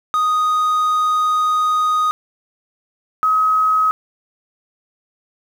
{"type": "tone pair in turn", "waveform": ["triangle", "sine"], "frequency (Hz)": [1244.5, 1271.4], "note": ["D#6", "D#6"], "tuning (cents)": [0, 37], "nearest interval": "unison", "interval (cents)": 37, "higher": "second", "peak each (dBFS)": -12, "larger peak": "neither", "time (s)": [[0.14, 2.11], [3.23, 3.91]], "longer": "first", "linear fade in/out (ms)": 0, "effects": ["7-bit"]}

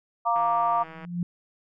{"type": "chord", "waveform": "sine", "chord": "Bb major", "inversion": "second", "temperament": "equal", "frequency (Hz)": [698.5, 932.3, 1174.7], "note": ["F5", "Bb5", "D6"], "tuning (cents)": [0, 0, 0], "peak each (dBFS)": -25, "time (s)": [0.25, 0.84], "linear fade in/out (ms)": 20}
{"type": "click train", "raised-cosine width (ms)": 0.5, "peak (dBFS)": -28, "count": 112, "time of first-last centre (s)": [0.36, 1.049], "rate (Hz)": 161}
{"type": "tone with exponential growth", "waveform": "sine", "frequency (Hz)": 174.61, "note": "F3", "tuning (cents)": 0, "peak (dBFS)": -22, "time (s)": [0.79, 1.23], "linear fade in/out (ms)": 2, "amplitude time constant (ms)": 95}
{"effects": []}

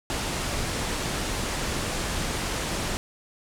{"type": "low-pass noise", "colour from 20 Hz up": "pink", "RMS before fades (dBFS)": -29, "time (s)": [0.1, 2.97], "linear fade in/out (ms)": 0, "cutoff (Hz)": 10000, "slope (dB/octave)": 24, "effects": []}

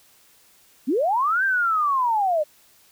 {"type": "linear two-way sweep", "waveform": "sine", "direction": "up then down", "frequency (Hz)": [220, 1600, 581], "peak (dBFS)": -18, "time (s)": [0.87, 2.44], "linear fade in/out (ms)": 20, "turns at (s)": 1.44, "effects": ["white hiss -56 dBFS RMS until 2.91 s"]}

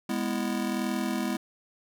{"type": "chord", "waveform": "square", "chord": "E major", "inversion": "first", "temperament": "just", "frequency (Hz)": [206, 247.2, 329.6], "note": ["G#3", "B3", "E4"], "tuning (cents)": [-14, 2, 0], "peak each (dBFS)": [-32, -32, -34], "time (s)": [0.09, 1.37], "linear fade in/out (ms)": 5, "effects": []}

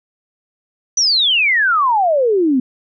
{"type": "exponential sweep", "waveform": "sine", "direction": "down", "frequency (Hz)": [6070, 244.9], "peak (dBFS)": -11, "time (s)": [0.97, 2.6], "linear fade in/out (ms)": 5, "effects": []}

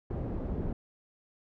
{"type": "low-pass noise", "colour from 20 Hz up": "pink", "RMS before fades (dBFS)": -34, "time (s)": [0.1, 0.73], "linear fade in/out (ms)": 5, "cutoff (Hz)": 450, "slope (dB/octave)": 12, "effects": []}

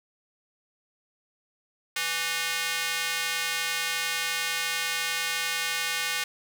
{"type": "tone with high-pass filter", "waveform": "square", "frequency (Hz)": 165.7, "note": "E3", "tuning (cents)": 9, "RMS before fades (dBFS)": -29, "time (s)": [1.96, 6.24], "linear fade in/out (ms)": 5, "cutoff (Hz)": 2000, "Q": 1.2, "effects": []}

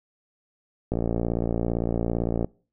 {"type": "click train", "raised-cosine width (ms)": 2, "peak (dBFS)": -12, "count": 89, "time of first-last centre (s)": [0.92, 2.445], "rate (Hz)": 57.7, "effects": ["noise-tail reverb RT60 0.4 s tail -24 dB re dry"]}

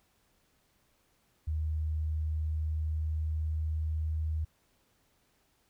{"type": "tone with pitch glide", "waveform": "sine", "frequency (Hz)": [77.78, 78.41], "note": ["D#2", "D#2"], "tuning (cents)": [0, 14], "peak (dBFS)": -29, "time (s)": [1.47, 4.45], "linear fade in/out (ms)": 10, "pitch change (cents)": 14, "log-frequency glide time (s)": [2.23, 4.19], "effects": ["pink hiss -71 dBFS RMS until 5.69 s"]}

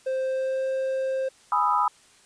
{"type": "tone with pitch glide", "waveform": "triangle", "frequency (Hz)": [524, 528.6], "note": ["C5", "C5"], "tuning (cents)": [2, 18], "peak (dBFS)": -22, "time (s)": [0.06, 1.29], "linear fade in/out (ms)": 10, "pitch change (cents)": 16, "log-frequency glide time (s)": [0.24, 0.67]}
{"type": "chord", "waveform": "sine", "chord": "E major seventh", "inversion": "first", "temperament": "equal", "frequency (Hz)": [830.6, 987.8, 1244.5, 1318.5], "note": ["G#5", "B5", "D#6", "E6"], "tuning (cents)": [0, 0, 0, 0], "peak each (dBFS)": [-27, -23, -24, -29], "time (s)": [1.52, 1.88], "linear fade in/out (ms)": 2}
{"effects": ["white hiss -56 dBFS RMS until 2.25 s", "resampled to 22050 Hz"]}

